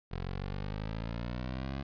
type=exponential sweep; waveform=15% pulse; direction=up; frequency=43.65 to 69.3 Hz; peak=-29 dBFS; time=0.11-1.83 s; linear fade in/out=10 ms; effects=resampled to 11025 Hz